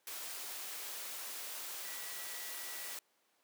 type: tone in noise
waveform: sine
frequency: 1945 Hz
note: B6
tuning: 27 cents flat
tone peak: -53 dBFS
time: 1.85-2.95 s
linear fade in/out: 2 ms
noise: white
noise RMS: -44 dBFS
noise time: 0.07-2.99 s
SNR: -12 dB
effects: pink hiss -74 dBFS RMS until 3.43 s + high-pass 400 Hz 12 dB/octave